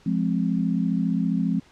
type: chord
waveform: sine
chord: F minor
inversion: none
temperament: just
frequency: 174.61 / 209.5 / 261.9 Hz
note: F3 / Ab3 / C4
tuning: 0 / +15 / +2 cents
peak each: -24 / -25 / -26 dBFS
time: 0.06-1.6 s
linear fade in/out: 5 ms
effects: pink hiss -55 dBFS RMS until 1.71 s + low-pass 6000 Hz 12 dB/octave